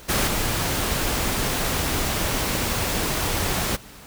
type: noise with level steps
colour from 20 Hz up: pink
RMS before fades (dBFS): -21 / -24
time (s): 0.08-3.77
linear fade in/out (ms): 20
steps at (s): 0.27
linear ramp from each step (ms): 5
effects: pink hiss -44 dBFS RMS until 4.06 s